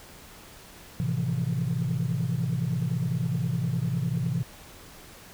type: chord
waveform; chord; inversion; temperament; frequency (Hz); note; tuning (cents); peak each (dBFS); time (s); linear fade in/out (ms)
sine; F major seventh; first; equal; 110 / 130.81 / 164.81 / 174.61; A2 / C3 / E3 / F3; 0 / 0 / 0 / 0; -31 / -27 / -28 / -33; 1-4.43; 0
effects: tanh soft clip ceiling -19 dBFS + pink hiss -48 dBFS RMS until 5.33 s